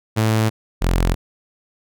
sawtooth tone pair in turn, 110 / 43.65 Hz, A2 / F1, 0 / 0 cents, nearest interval octave + major third, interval 1600 cents, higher first, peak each -11 dBFS, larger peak neither, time 0.16-0.5 / 0.81-1.15 s, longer neither, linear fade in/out 20 ms, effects none

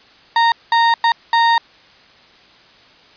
35% pulse tone bursts at uneven times, 926 Hz, A#5, 12 cents flat, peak -9 dBFS, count 4, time 0.36-0.52 / 0.72-0.94 / 1.04-1.12 / 1.33-1.58 s, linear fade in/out 2 ms, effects white hiss -47 dBFS RMS until 3.16 s + resampled to 11025 Hz

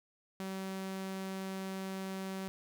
sawtooth tone, 191.1 Hz, G3, 44 cents flat, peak -34 dBFS, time 0.4-2.48 s, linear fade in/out 0 ms, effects none

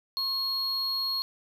triangle tone pair together, 1076 / 4304 Hz, C6 / C8, +48 / +48 cents, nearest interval 2 octaves, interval 2400 cents, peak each -38 / -26 dBFS, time 0.17-1.22 s, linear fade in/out 0 ms, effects none

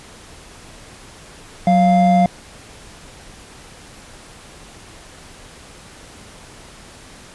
triangle tone pair together, 184.89 / 697 Hz, F#3 / F5, -1 / -4 cents, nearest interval octave + major seventh, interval 2297 cents, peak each -11 dBFS, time 1.67-2.26 s, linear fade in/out 2 ms, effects pink hiss -41 dBFS RMS until 7.34 s + resampled to 24000 Hz

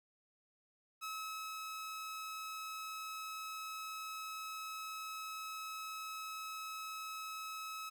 sawtooth tone with ADSR envelope, 1289 Hz, E6, 39 cents flat, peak -37 dBFS, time 1.01-7.9 s, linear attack 27 ms, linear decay 510 ms, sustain -2 dB, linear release 16 ms, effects 12-bit

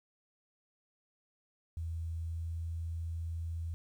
sine tone with pitch glide, 82.41 to 82.94 Hz, E2 to E2, 0 to +11 cents, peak -35 dBFS, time 1.77-3.74 s, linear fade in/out 0 ms, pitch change +11 cents, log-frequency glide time 2.17-2.56 s, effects 11-bit

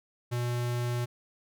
square tone, 121.2 Hz, B2, 32 cents flat, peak -29 dBFS, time 0.31-1.06 s, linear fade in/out 20 ms, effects none

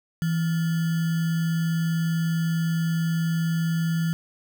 sine tone with sample-and-hold, 164.81 Hz, E3, in tune, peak -21 dBFS, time 0.22-4.13 s, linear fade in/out 0 ms, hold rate 1575 Hz, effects none

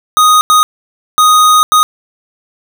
square tone bursts at uneven times, 1244.5 Hz, D#6, in tune, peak -5 dBFS, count 4, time 0.17-0.41 / 0.5-0.63 / 1.18-1.63 / 1.72-1.83 s, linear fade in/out 0 ms, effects 7-bit

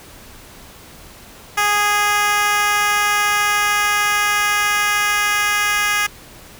10% pulse tone with high-pass filter sweep, 413.6 Hz, G#4, 7 cents flat, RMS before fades -17 dBFS, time 1.57-6.07 s, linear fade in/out 10 ms, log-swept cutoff 890 to 1500 Hz, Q 1.1, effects pink hiss -41 dBFS RMS until 6.59 s

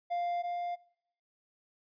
triangle tone pair in turn, 698.5 / 701.1 Hz, F5 / F5, 0 / +7 cents, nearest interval unison, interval 7 cents, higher second, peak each -28 / -31 dBFS, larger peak first, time 0.1-0.43 / 0.43-0.76 s, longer neither, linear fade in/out 20 ms, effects noise-tail reverb RT60 0.7 s tail -22 dB re dry + resampled to 11025 Hz

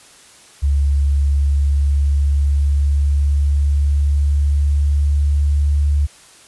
sine tone with pitch glide, 70.5 to 72.52 Hz, C#2 to D2, +30 to -21 cents, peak -12 dBFS, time 0.62-6.07 s, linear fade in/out 20 ms, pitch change +49 cents, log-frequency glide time 1.08-5.85 s, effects white hiss -45 dBFS RMS until 6.47 s + resampled to 24000 Hz

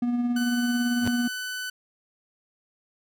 triangle tone with tremolo, 241.7 Hz, B3, 37 cents flat, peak -19 dBFS, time 0.02-1.28 s, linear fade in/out 5 ms, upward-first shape sine, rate 18 Hz, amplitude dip 35%
sawtooth tone, 1500 Hz, F#6, 23 cents sharp, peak -27 dBFS, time 0.36-1.7 s, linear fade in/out 5 ms
sawtooth tone with exponential growth, 100 Hz, G2, 35 cents sharp, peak -20 dBFS, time 0.99-1.08 s, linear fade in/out 5 ms, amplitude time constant 18 ms
effects none

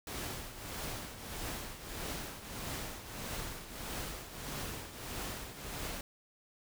pink noise with tremolo, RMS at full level -39 dBFS, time 0.07-6.01 s, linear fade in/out 2 ms, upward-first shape triangle, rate 1.6 Hz, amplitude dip 70%, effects none

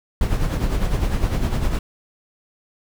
brown noise with tremolo, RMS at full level -18 dBFS, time 0.21-1.79 s, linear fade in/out 2 ms, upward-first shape sine, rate 9.9 Hz, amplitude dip 55%, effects none

